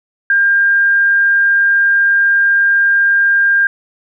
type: tone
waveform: sine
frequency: 1602 Hz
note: G6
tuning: 37 cents sharp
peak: -8 dBFS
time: 0.3-3.67 s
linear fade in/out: 2 ms
effects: none